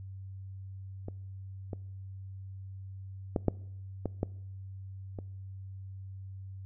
clicks, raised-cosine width 2 ms, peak -26 / -24 / -14 / -11 / -18 / -16 / -26 dBFS, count 7, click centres 1.084 / 1.732 / 3.362 / 3.483 / 4.057 / 4.231 / 5.188 s, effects noise-tail reverb RT60 0.8 s tail -23 dB re dry + added 96 Hz sine -41 dBFS peak until 6.65 s

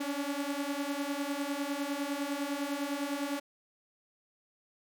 sawtooth beating tone pair, 278.3 / 288.2 Hz, C#4 / D4, +7 / -33 cents, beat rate 9.9 Hz, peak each -32 / -31 dBFS, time 0-3.4 s, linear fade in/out 10 ms, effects none

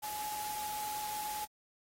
sine tone in noise, 846 Hz, G#5, 32 cents sharp, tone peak -38 dBFS, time 0.02-1.46 s, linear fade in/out 20 ms, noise white, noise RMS -43 dBFS, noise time 0.02-1.46 s, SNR +2 dB, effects AAC 48 kbps

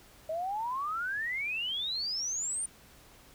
sine exponential sweep, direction up, 620 to 9240 Hz, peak -31 dBFS, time 0.29-2.66 s, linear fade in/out 5 ms, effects pink hiss -57 dBFS RMS until 3.34 s

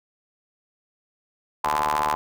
sawtooth ring-modulated tone, 75 Hz, D2, 37 cents sharp, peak -14 dBFS, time 1.64-2.15 s, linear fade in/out 0 ms, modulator 945 Hz, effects none

